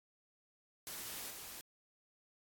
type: noise with level steps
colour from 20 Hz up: white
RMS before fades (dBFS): -45 / -49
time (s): 0.87-1.61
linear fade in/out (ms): 0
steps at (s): 1.3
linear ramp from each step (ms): 5
effects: AAC 64 kbps